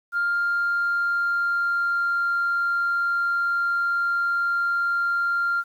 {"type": "tone with pitch glide", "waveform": "sine", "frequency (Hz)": [1400, 1391.1], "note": ["F6", "F6"], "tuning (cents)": [4, -7], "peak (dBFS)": -19, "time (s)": [0.12, 5.64], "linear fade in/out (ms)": 50, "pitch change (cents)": -11, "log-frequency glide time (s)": [0.32, 2.27], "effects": ["tanh soft clip ceiling -17 dBFS", "9-bit"]}